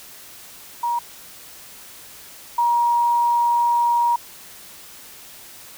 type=tone pair in turn; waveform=sine; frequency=949 / 949 Hz; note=A#5 / A#5; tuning=+31 / +31 cents; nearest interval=unison; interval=0 cents; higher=neither; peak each=-19 / -15 dBFS; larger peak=second; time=0.83-0.99 / 2.58-4.16 s; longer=second; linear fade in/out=5 ms; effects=white hiss -42 dBFS RMS until 5.77 s